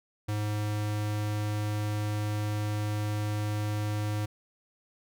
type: tone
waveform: square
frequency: 105.2 Hz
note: G#2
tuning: 23 cents sharp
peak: -29 dBFS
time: 0.28-4.26 s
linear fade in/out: 10 ms
effects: none